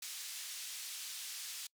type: band-pass noise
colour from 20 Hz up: pink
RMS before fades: -45 dBFS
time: 0.02-1.67 s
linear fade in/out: 5 ms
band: 3500 to 12000 Hz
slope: 12 dB/octave
effects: noise-tail reverb RT60 0.1 s tail -25 dB re dry